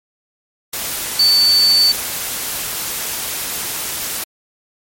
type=tone in noise; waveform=sine; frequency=4500 Hz; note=C#8; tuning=25 cents sharp; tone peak=-9 dBFS; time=1.19-1.92 s; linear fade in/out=5 ms; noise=white; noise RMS=-23 dBFS; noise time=0.73-4.24 s; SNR=+11 dB; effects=MP3 64 kbps